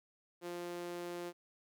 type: tone with high-pass filter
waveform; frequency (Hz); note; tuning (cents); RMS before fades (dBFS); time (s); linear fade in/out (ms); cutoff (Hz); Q
sawtooth; 174.61; F3; 0; -43; 0.41-1.33; 50; 360; 2.1
effects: none